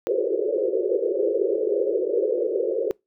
white band-pass noise, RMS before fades -23 dBFS, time 0.07-2.91 s, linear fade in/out 0 ms, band 350 to 540 Hz, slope 96 dB/octave, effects noise-tail reverb RT60 0.2 s tail -25 dB re dry

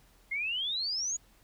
sine exponential sweep, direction up, 2093 to 6900 Hz, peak -30 dBFS, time 0.31-1.17 s, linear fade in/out 10 ms, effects added 43 Hz sine -63 dBFS peak until 1.43 s + pink hiss -64 dBFS RMS until 1.43 s

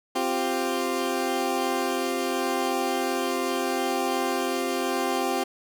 20% pulse chord, C suspended fourth, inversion none, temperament equal, 261.6 / 349.2 / 392 Hz, C4 / F4 / G4, 0 / 0 / 0 cents, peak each -24 dBFS, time 0.15-5.44 s, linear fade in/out 10 ms, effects none

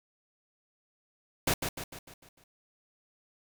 pink noise with echo, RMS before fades -27 dBFS, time 1.47-1.54 s, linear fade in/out 5 ms, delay 150 ms, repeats 6, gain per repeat -6 dB, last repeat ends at 2.44 s, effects none

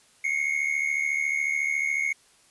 triangle tone pair together, 2143 / 2217 Hz, C7 / C#7, +41 / 0 cents, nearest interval minor second, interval 59 cents, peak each -25 dBFS, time 0.24-2.13 s, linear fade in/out 5 ms, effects white hiss -59 dBFS RMS until 2.5 s + resampled to 24000 Hz

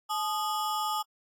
square ring-modulated tone, 1046.5 Hz, C6, in tune, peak -26 dBFS, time 0.09-1.03 s, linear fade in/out 20 ms, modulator 187 Hz, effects AAC 64 kbps

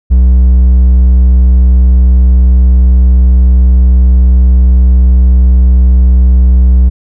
sine tone with hard clipping, 62.7 Hz, B1, 27 cents sharp, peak -3 dBFS, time 0.1-6.9 s, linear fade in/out 20 ms, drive 3 dB, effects none

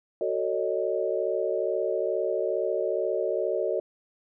sine chord, D# half-diminished seventh, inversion first, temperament just, 373.4 / 448 / 560 / 622.3 Hz, F#4 / A4 / C#5 / D#5, +16 / +31 / +18 / 0 cents, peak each -30 dBFS, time 0.21-3.8 s, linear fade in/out 2 ms, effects none

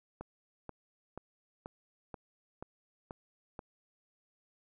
click train, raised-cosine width 1 ms, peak -28 dBFS, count 8, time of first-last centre 0.21-3.592 s, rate 2.07 Hz, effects none

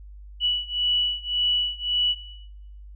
sine beating tone pair, 2948 / 2949.8 Hz, F#7 / F#7, -7 / -6 cents, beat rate 1.8 Hz, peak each -23 / -25 dBFS, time 0.4-2.16 s, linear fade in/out 50 ms, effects noise-tail reverb RT60 0.9 s tail -18 dB re dry + added 50 Hz sine -40 dBFS peak until 2.95 s

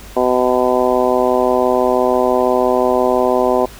harmonic tone, 125.9 Hz, B2, 34 cents sharp, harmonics 2 / 3 / 4 / 5 / 6 / 7 / 8, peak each -21 / -17 / -18 / -17 / -21 / -23 / -22 dBFS, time 0.16-3.66 s, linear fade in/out 10 ms, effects added 50 Hz sine -38 dBFS peak until 3.79 s + pink hiss -38 dBFS RMS until 3.79 s

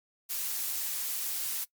blue noise, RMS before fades -33 dBFS, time 0.29-1.65 s, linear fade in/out 20 ms, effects noise-tail reverb RT60 0.1 s tail -21 dB re dry + MP3 96 kbps

